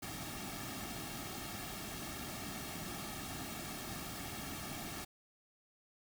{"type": "noise with comb filter", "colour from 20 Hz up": "pink", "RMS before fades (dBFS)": -44, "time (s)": [0.02, 5.05], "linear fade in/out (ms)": 10, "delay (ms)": 2, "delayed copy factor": -0.7, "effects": []}